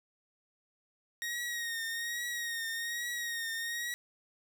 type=tone with vibrato; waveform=sawtooth; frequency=1871 Hz; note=A#6; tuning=6 cents sharp; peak=-31 dBFS; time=1.22-3.94 s; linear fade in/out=0 ms; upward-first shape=triangle; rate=1.2 Hz; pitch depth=52 cents each way; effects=none